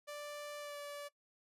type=tone with pitch glide; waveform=sawtooth; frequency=587.3 to 578.2 Hz; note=D5 to D5; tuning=0 to -27 cents; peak=-40 dBFS; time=0.07-1.09 s; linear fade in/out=20 ms; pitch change=-27 cents; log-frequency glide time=0.59-0.78 s; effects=noise-tail reverb RT60 0.1 s tail -19 dB re dry + resampled to 32000 Hz